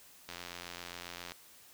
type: click train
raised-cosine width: 0.2 ms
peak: -25 dBFS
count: 91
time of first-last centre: 0.29-1.32 s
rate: 87.4 Hz
effects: white hiss -58 dBFS RMS until 1.73 s